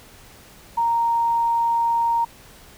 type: tone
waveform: sine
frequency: 930 Hz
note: A#5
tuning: 4 cents flat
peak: -17 dBFS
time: 0.77-2.25 s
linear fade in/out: 10 ms
effects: pink hiss -47 dBFS RMS until 2.77 s